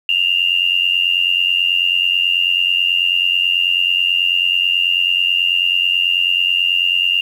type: tone with amplitude modulation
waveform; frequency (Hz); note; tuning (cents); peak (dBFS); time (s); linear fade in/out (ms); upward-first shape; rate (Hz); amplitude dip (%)
sine; 2802; F7; +5; -9; 0.09-7.21; 2; sine; 89.2; 80
effects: 7-bit